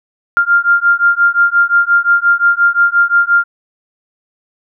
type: beating tone pair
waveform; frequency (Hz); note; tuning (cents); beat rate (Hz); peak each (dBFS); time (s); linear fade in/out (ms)
sine; 1395 / 1400.7; F6 / F6; -2 / +5; 5.7; -11; 0.37-3.44; 0
effects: none